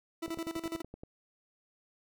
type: tone with tremolo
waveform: 40% pulse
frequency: 329.6 Hz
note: E4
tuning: in tune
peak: -33 dBFS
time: 0.22-0.82 s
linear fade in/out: 10 ms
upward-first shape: square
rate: 12 Hz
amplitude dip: 80%
type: click train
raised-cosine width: 2 ms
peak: -31 dBFS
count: 9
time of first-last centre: 0.28-1.035 s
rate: 10.6 Hz
effects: none